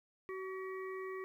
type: harmonic tone with a mistuned harmonic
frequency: 378.1 Hz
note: F#4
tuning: 38 cents sharp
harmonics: 1 / 3 / 5 / 6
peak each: -41 / -48 / -50 / -56 dBFS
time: 0.29-1.24 s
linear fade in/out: 0 ms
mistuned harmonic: 5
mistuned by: +22 cents
effects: 12-bit